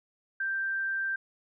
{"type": "tone", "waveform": "sine", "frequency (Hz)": 1572, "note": "G6", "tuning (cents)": 4, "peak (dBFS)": -28, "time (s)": [0.4, 1.16], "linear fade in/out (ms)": 5, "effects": []}